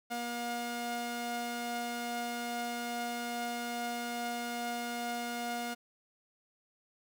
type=tone pair together; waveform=sawtooth; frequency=238.8 / 714 Hz; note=A#3 / F5; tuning=+42 / +38 cents; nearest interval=octave + perfect fifth; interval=1896 cents; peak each=-35 / -33 dBFS; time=0.1-5.75 s; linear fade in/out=20 ms; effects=none